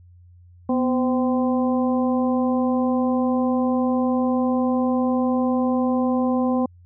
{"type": "harmonic tone with a mistuned harmonic", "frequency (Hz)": 258, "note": "C4", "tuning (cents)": -24, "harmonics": [1, 2, 3, 4], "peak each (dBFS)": [-19, -25, -29, -31], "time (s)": [0.69, 6.66], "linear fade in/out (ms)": 5, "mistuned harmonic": 1, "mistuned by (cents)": -65, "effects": ["added 88 Hz sine -46 dBFS peak until 6.85 s"]}